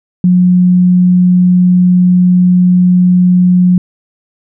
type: tone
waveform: sine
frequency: 180.3 Hz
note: F#3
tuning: 45 cents flat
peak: -4 dBFS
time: 0.24-3.78 s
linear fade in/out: 2 ms
effects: none